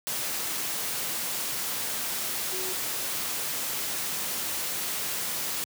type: tone in noise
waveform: sine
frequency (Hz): 371.9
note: F#4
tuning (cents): +9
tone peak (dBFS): -37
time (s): 2.52-2.73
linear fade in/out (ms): 0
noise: white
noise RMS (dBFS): -31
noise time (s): 0.07-5.64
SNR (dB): -9
effects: high-pass 100 Hz 12 dB/octave